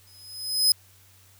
sawtooth tone with exponential growth, 5060 Hz, D#8, 28 cents sharp, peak -12 dBFS, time 0.07-0.72 s, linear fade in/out 2 ms, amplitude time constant 140 ms, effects added 95 Hz sine -57 dBFS peak until 1.39 s + white hiss -57 dBFS RMS until 1.39 s

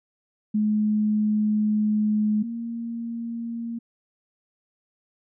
sine tone pair in turn, 212.4 / 232.2 Hz, G#3 / A#3, +39 / -7 cents, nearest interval major second, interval 154 cents, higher second, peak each -19 / -28 dBFS, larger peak first, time 0.54-2.43 / 2.43-3.79 s, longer first, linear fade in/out 10 ms, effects none

